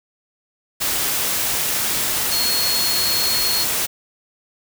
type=tone in noise; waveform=sine; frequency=4314 Hz; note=C#8; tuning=48 cents flat; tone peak=-20 dBFS; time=2.31-3.65 s; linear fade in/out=20 ms; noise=white; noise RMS=-21 dBFS; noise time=0.8-3.87 s; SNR=-2 dB; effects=none